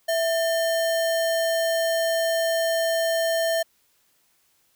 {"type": "tone with sample-and-hold", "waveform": "sine", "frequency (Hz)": 659.3, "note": "E5", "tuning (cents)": 0, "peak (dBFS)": -20, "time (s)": [0.08, 3.63], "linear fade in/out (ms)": 10, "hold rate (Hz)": 2450, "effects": ["white hiss -65 dBFS RMS until 4.75 s"]}